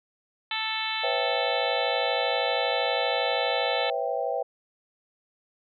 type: harmonic tone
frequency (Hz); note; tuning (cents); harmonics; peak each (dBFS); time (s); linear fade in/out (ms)
440; A4; 0; 2 / 3 / 4 / 5 / 6 / 7 / 8 / 9; -34 / -38 / -36 / -35 / -35 / -36 / -35 / -35; 0.51-3.9; 2
type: chord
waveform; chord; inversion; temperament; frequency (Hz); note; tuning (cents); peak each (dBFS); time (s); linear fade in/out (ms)
sine; C# half-diminished seventh; third; equal with one note detuned; 493.9 / 546.4 / 659.3 / 784; B4 / C#5 / E5 / G5; 0 / -25 / 0 / 0; -31; 1.03-4.43; 10
effects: none